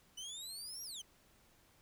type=exponential two-way sweep; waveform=25% pulse; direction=up then down; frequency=2960 to 5760 to 2960 Hz; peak=-40 dBFS; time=0.17-1.02 s; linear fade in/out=10 ms; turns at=0.83 s; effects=pink hiss -68 dBFS RMS until 1.81 s